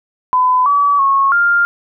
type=tone with pitch steps; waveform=sine; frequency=1008 / 1144 / 1096 / 1400 Hz; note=B5 / D6 / C#6 / F6; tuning=+35 / -46 / -20 / +4 cents; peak=-9 dBFS; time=0.33-1.65 s; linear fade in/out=0 ms; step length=330 ms; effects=none